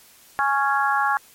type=harmonic tone; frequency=277.2 Hz; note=C#4; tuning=in tune; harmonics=3 / 4 / 5 / 6; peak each=-22 / -23 / -24 / -25 dBFS; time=0.39-1.17 s; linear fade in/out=0 ms; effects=white hiss -51 dBFS RMS until 1.34 s + MP3 64 kbps